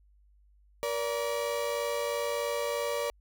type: tone pair together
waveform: 35% pulse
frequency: 474.3 / 577.4 Hz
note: A#4 / D5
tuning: +30 / -30 cents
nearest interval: minor third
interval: 340 cents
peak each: -31 / -30 dBFS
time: 0.83-3.1 s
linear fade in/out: 0 ms
effects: added 50 Hz sine -59 dBFS peak until 3.2 s